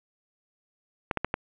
clicks, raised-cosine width 0.5 ms, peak -11 dBFS, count 4, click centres 1.112 / 1.173 / 1.246 / 1.341 s, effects resampled to 8000 Hz + 8-bit

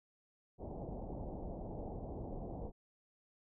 pink low-pass noise, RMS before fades -44 dBFS, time 0.58-2.72 s, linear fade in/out 50 ms, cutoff 820 Hz, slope 48 dB/octave, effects none

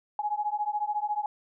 sine beating tone pair, 830.6 / 844.6 Hz, G#5 / G#5, 0 / +29 cents, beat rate 14 Hz, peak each -30 / -30 dBFS, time 0.19-1.26 s, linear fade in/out 2 ms, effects none

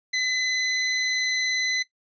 25% pulse tone with vibrato, 2020 Hz, B6, 39 cents sharp, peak -19 dBFS, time 0.13-1.83 s, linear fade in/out 10 ms, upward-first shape square, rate 19 Hz, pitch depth 8 cents each way, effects noise-tail reverb RT60 0.1 s tail -17 dB re dry + resampled to 16000 Hz

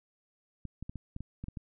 clicks, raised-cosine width 5 ms, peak -27 dBFS, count 9, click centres 0.653 / 0.826 / 0.895 / 0.957 / 1.164 / 1.206 / 1.44 / 1.484 / 1.572 s, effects none

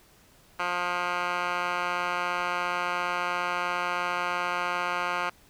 10% pulse tone with band-pass filter, 177.1 Hz, F3, 24 cents sharp, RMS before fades -29 dBFS, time 0.59-5.3 s, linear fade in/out 10 ms, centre 1600 Hz, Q 2.7, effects pink hiss -58 dBFS RMS until 5.49 s

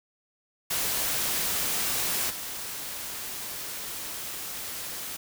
white noise with level steps, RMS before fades -28 / -36 dBFS, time 0.7-5.17 s, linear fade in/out 10 ms, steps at 2.29 s, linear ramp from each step 20 ms, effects none

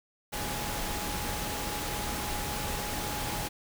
sine tone in noise, 834 Hz, G#5, 7 cents sharp, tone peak -40 dBFS, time 0.32-3.49 s, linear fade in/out 20 ms, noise pink, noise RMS -34 dBFS, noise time 0.32-3.49 s, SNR -9 dB, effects none

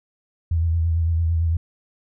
sine tone with vibrato, 82.7 Hz, E2, 6 cents sharp, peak -17 dBFS, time 0.51-1.57 s, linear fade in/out 5 ms, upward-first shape sine, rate 8.9 Hz, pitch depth 43 cents each way, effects none

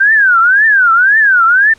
sine tone with vibrato, 1545 Hz, G6, 26 cents flat, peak -5 dBFS, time 0-1.74 s, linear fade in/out 10 ms, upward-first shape triangle, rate 1.9 Hz, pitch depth 280 cents each way, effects pink hiss -46 dBFS RMS until 1.78 s + low-pass 8000 Hz 12 dB/octave

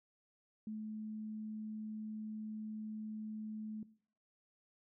sine tone, 215.8 Hz, A3, 33 cents flat, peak -40 dBFS, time 0.67-3.83 s, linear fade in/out 2 ms, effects noise-tail reverb RT60 0.5 s tail -19 dB re dry

